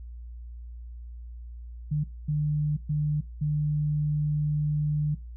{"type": "tone bursts at uneven times", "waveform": "sine", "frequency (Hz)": 150, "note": "D3", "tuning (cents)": 37, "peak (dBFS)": -23, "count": 4, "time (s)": [[1.91, 2.04], [2.28, 2.77], [2.89, 3.21], [3.41, 5.15]], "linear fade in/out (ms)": 10, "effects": ["noise-tail reverb RT60 0.2 s tail -19 dB re dry", "added 59 Hz sine -38 dBFS peak until 5.36 s"]}